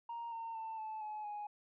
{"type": "tone with pitch steps", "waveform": "sine", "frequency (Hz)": [934, 912.7, 891.8, 871.5, 851.5, 832.1], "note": ["A#5", "A#5", "A5", "A5", "G#5", "G#5"], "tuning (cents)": [3, -37, 23, -17, 43, 3], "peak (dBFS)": -39, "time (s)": [0.09, 1.47], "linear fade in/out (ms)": 5, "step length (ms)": 230, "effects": ["tanh soft clip ceiling -38 dBFS"]}